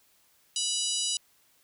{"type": "harmonic tone", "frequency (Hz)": 980, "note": "B5", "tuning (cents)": -14, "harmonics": [3, 4, 5, 6, 7, 8, 9, 10], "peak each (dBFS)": [-33, -34, -35, -36, -36, -37, -38, -38], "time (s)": [0.56, 1.17], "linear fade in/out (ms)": 2, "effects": ["white hiss -65 dBFS RMS until 1.63 s"]}